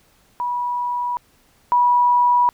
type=tone pair in turn; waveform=sine; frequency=974 / 974 Hz; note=B5 / B5; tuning=-24 / -24 cents; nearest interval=unison; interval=0 cents; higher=neither; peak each=-20 / -12 dBFS; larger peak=second; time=0.4-1.17 / 1.72-2.49 s; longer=neither; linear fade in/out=0 ms; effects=pink hiss -57 dBFS RMS until 2.53 s